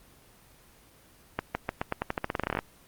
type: accelerating click train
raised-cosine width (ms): 0.5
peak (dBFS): -12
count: 19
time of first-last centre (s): 1.39-2.59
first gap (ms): 160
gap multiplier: 0.88
effects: pink hiss -57 dBFS RMS until 2.87 s + Opus 24 kbps

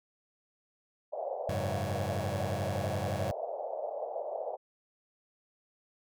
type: band-pass noise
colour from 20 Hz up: pink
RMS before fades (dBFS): -37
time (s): 1.12-4.57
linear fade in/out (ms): 20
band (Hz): 520 to 730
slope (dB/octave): 48
type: chord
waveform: sawtooth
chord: F# suspended second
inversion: none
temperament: just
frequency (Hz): 92.5 / 104.06 / 138.75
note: F#2 / G#2 / C#3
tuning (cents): 0 / +4 / +2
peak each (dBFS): -32 / -32 / -35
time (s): 1.49-3.31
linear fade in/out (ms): 0
effects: none

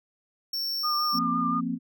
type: tone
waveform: square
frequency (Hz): 5450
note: F8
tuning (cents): -43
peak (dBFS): -28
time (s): 0.53-1.19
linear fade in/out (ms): 5
type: tone with vibrato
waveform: sine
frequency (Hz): 1204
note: D6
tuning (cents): +43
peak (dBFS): -25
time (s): 0.83-1.61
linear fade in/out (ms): 20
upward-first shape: sine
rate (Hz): 5.8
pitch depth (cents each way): 27
type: chord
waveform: sine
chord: F suspended fourth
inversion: none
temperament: just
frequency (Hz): 174.61 / 232.8 / 261.9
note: F3 / Bb3 / C4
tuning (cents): 0 / -2 / +2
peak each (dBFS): -33 / -30 / -30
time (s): 1.12-1.79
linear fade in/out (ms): 50
effects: none

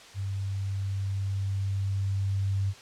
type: tone with level ramp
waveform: sine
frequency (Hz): 97.9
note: G2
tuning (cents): -2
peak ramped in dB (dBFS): -29 to -24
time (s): 0.14-2.74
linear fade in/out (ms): 50
effects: white hiss -49 dBFS RMS until 2.81 s + low-pass 6000 Hz 12 dB/octave

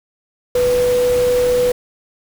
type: tone in noise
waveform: sine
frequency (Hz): 493.9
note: B4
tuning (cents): 0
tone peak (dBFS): -12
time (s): 0.55-1.72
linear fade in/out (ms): 5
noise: pink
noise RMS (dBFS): -27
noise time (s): 0.55-1.72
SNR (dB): +12
effects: none

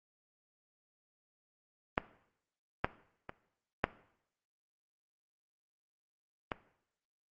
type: clicks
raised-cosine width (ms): 0.5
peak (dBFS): -12 / -12 / -26 / -11 / -18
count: 5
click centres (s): 1.979 / 2.845 / 3.294 / 3.841 / 6.518
effects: noise-tail reverb RT60 0.7 s tail -17 dB re dry + Opus 24 kbps

